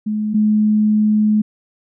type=tone pair in turn; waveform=sine; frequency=212.9 / 212.9 Hz; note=G#3 / G#3; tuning=+43 / +43 cents; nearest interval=unison; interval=0 cents; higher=neither; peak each=-17 / -11 dBFS; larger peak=second; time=0.06-0.34 / 0.34-1.42 s; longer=second; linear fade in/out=10 ms; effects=none